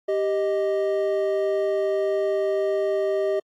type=tone pair together; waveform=triangle; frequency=392 / 622.3 Hz; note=G4 / D#5; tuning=0 / 0 cents; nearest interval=minor sixth; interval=800 cents; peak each=-21 / -22 dBFS; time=0.08-3.4 s; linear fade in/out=10 ms; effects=AAC 64 kbps